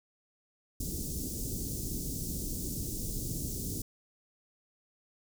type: band-stop noise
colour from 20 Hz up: pink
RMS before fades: -36 dBFS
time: 0.8-3.82 s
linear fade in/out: 5 ms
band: 360 to 5800 Hz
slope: 24 dB/octave
effects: none